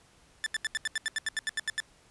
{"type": "tone bursts", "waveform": "sawtooth", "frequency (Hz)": 1760, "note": "A6", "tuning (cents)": 0, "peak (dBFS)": -24, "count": 14, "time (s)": [0.44, 1.802], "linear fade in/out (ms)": 0, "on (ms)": 23, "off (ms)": 80, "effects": ["pink hiss -61 dBFS RMS until 2.1 s", "resampled to 24000 Hz"]}